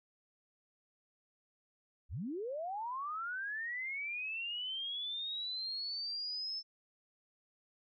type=linear sweep; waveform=sine; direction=up; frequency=43.65 to 5300 Hz; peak=-37 dBFS; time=2.09-6.63 s; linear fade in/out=50 ms; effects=none